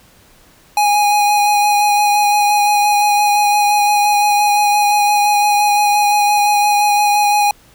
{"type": "tone with vibrato", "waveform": "square", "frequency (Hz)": 827, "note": "G#5", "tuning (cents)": -8, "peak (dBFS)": -11, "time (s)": [0.77, 7.51], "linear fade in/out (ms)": 2, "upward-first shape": "sine", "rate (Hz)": 5.8, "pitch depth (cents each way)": 15, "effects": ["pink hiss -48 dBFS RMS until 7.74 s"]}